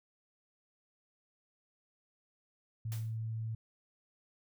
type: tone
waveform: sine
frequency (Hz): 111.8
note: A2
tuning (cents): +28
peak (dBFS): -35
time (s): 2.85-3.55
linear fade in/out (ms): 5
type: noise with exponential decay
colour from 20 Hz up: white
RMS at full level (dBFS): -45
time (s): 2.92-3.17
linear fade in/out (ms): 0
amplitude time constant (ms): 54
effects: none